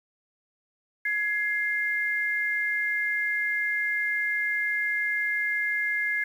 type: tone pair together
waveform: sine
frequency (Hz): 1677.3 / 2103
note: G#6 / C7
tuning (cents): +17 / +8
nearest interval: major third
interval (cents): 391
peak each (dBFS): -27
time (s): 1.05-6.24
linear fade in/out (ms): 5
effects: 9-bit